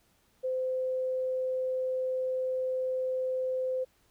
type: tone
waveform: sine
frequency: 515 Hz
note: C5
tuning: 28 cents flat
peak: -28 dBFS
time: 0.43-3.85 s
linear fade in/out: 20 ms
effects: pink hiss -68 dBFS RMS until 4.1 s